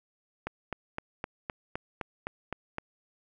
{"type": "click train", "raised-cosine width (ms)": 0.5, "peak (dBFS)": -18, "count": 10, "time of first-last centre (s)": [0.47, 2.784], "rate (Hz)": 3.89, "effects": []}